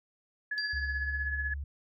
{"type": "tone with tremolo", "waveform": "sine", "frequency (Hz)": 1700, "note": "G#6", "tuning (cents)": 40, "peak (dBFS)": -29, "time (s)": [0.51, 1.54], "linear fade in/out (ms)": 5, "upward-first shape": "triangle", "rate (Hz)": 16, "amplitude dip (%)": 60}
{"type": "tone with exponential decay", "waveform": "sine", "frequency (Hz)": 4745, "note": "D8", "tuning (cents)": 17, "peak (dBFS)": -32, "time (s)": [0.58, 1.27], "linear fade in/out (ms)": 0, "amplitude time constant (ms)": 150}
{"type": "tone with pitch glide", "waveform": "sine", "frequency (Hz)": [69.3, 70.8], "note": ["C#2", "C#2"], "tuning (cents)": [0, 37], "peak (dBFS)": -34, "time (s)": [0.73, 1.64], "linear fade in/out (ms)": 5, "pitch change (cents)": 37, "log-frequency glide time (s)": [1.02, 1.07]}
{"effects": []}